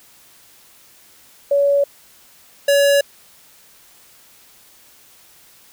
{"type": "tone pair in turn", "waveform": ["sine", "square"], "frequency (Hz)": [565, 565], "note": ["C#5", "C#5"], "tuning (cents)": [33, 33], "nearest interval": "unison", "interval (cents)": 0, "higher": "neither", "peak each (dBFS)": -12, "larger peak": "neither", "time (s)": [[1.51, 1.84], [2.68, 3.01]], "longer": "neither", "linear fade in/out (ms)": 5, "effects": ["white hiss -49 dBFS RMS until 5.72 s"]}